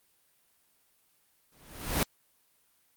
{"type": "noise with exponential growth", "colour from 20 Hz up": "pink", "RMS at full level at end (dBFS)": -24, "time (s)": [1.52, 2.03], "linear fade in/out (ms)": 1, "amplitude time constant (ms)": 110, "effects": ["white hiss -69 dBFS RMS until 2.96 s", "Opus 32 kbps"]}